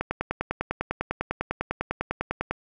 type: click train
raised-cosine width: 0.5 ms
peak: -11 dBFS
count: 26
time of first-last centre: 0.01-2.51 s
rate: 10 Hz
effects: none